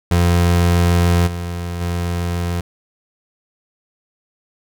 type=tone with level steps; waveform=30% pulse; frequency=86.9 Hz; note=F2; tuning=8 cents flat; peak=-9 / -20 / -16 dBFS; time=0.11-2.61 s; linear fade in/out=5 ms; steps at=1.26 / 1.8 s; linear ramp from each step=20 ms; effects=none